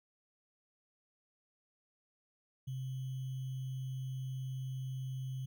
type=tone with sample-and-hold; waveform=sine; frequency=130.81 Hz; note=C3; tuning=in tune; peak=-37 dBFS; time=2.67-5.46 s; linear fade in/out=10 ms; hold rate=3150 Hz; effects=none